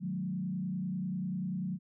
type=tone with frequency modulation; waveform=sine; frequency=183.8 Hz; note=F#3; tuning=11 cents flat; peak=-32 dBFS; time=0-1.79 s; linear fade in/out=50 ms; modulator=30.2 Hz; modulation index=0.94; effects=none